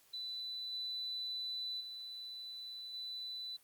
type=tone with level steps; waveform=sine; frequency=3989 Hz; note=B7; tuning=17 cents sharp; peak=-40 / -38 / -44 / -41 dBFS; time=0.13-3.57 s; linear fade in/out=10 ms; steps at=0.72 / 1.8 / 2.93 s; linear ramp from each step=10 ms; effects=white hiss -67 dBFS RMS until 3.63 s + Opus 48 kbps